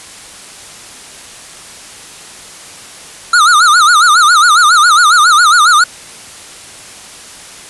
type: tone with vibrato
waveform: square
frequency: 1318.5 Hz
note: E6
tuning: in tune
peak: -5 dBFS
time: 3.33-5.84 s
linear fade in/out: 5 ms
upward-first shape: sine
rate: 7.3 Hz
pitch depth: 180 cents each way
effects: white hiss -32 dBFS RMS until 7.69 s + resampled to 24000 Hz